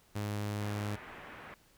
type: tone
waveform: sawtooth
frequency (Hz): 103.83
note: G#2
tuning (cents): 0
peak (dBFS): -30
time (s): 0.15-0.96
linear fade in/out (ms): 10
type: low-pass noise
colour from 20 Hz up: white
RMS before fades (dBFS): -49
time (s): 0.61-1.54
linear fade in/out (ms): 0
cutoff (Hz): 2200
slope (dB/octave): 24
effects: pink hiss -65 dBFS RMS until 1.77 s